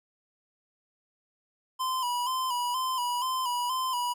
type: tone with vibrato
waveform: square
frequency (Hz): 1003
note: B5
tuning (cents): +26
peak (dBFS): -28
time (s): 1.79-4.14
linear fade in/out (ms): 20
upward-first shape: square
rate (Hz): 2.1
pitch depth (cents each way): 52
effects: none